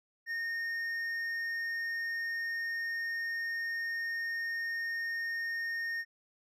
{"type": "tone with hard clipping", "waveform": "triangle", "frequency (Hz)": 1840, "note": "A#6", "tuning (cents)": -23, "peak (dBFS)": -34, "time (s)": [0.26, 6.05], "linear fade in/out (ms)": 50, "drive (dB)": 7, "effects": []}